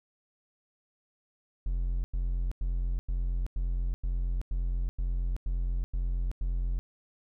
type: tone bursts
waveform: triangle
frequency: 43.73 Hz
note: F1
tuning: 3 cents sharp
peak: -25 dBFS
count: 11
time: 1.66-6.79 s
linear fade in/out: 0 ms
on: 380 ms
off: 95 ms
effects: none